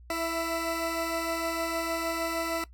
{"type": "tone pair together", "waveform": "20% pulse", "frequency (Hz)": [329.4, 665.3], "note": ["E4", "E5"], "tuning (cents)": [-1, 16], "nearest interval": "octave", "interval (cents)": 1217, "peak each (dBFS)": [-27, -26], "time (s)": [0.1, 2.64], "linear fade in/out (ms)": 2, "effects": ["noise-tail reverb RT60 0.1 s tail -18 dB re dry", "added 60 Hz sine -48 dBFS peak until 2.73 s"]}